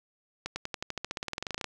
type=accelerating click train; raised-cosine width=0.2 ms; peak=-16 dBFS; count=21; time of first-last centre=0.46-1.643 s; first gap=100 ms; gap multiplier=0.94; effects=none